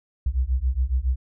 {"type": "beating tone pair", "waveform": "sine", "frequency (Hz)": [60.4, 67.6], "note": ["B1", "C#2"], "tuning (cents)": [-38, -43], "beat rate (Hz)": 7.2, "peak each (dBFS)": [-23, -23], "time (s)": [0.26, 1.16], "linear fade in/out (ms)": 5, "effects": []}